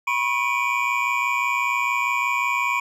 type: tone cluster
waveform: triangle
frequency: 977 / 1083 / 2299 / 2424 Hz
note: B5 / C#6 / D7 / D#7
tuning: -19 / -41 / -37 / -46 cents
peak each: -24 dBFS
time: 0.07-2.8 s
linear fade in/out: 5 ms
effects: none

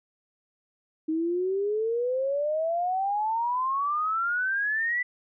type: exponential sweep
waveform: sine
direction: up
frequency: 311.3 to 1995 Hz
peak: -24 dBFS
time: 1.08-5.03 s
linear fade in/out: 10 ms
effects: none

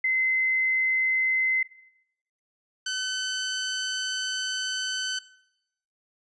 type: tone pair in turn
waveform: sine / 15% pulse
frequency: 2056 / 1518.3 Hz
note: C7 / F#6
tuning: -31 / +44 cents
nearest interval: perfect fourth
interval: 525 cents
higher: first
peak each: -21 dBFS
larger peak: neither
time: 0.04-1.63 / 2.86-5.19 s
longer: second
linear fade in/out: 5 ms
effects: noise-tail reverb RT60 0.8 s tail -18 dB re dry + resampled to 22050 Hz

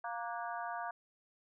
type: harmonic tone with a mistuned harmonic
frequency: 233.8 Hz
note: A#3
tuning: 5 cents sharp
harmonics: 3 / 4 / 5 / 6 / 7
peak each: -41 / -43 / -45 / -47 / -48 dBFS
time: 0.04-0.91 s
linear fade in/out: 5 ms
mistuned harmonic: 6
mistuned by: +73 cents
effects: none

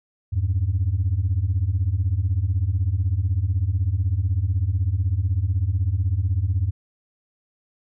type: beating tone pair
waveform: sine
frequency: 84.3 / 100.3 Hz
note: E2 / G2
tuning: +39 / +40 cents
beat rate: 16 Hz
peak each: -21 / -20 dBFS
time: 0.32-6.71 s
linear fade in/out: 20 ms
effects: tanh soft clip ceiling -14 dBFS

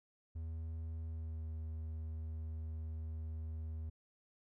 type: tone with pitch glide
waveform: triangle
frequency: 80.7 to 79.41 Hz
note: E2 to D#2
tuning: -36 to +36 cents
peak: -38 dBFS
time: 0.35-3.9 s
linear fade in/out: 10 ms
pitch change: -28 cents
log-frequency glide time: 1.06-1.44 s
effects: none

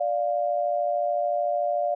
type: tone pair together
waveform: sine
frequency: 587.3 / 700.8 Hz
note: D5 / F5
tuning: 0 / +6 cents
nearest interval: minor third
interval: 306 cents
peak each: -25 dBFS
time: 0-1.95 s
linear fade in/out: 10 ms
effects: none

